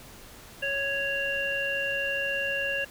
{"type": "harmonic tone", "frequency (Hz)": 554.4, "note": "C#5", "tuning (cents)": 0, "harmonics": [1, 3, 5], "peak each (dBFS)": [-33, -30, -30], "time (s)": [0.62, 2.85], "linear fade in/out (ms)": 10, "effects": ["pink hiss -48 dBFS RMS until 2.9 s"]}